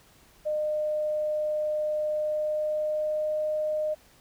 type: tone with pitch glide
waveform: sine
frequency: 608 to 612.9 Hz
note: D#5 to D#5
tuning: -40 to -26 cents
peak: -25 dBFS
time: 0.45-3.95 s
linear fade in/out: 20 ms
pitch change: +14 cents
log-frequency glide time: 2.11-3.41 s
effects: pink hiss -58 dBFS RMS until 4.2 s